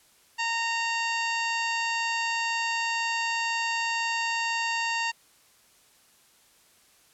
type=harmonic tone; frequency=922 Hz; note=A#5; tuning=19 cents flat; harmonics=1 / 2 / 3 / 4 / 5 / 6 / 7 / 8; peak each=-30 / -31 / -31 / -42 / -36 / -45 / -45 / -42 dBFS; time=0.38-5.12 s; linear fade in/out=20 ms; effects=white hiss -60 dBFS RMS until 7.13 s + low-pass 12000 Hz 12 dB/octave